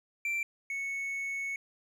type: tone pair in turn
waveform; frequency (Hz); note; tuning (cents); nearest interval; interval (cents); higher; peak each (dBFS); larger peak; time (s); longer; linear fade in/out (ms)
triangle; 2349 / 2210; D7 / C#7; 0 / -6; minor second; 106; first; -28 / -31; first; 0.25-0.43 / 0.7-1.56; second; 2
effects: none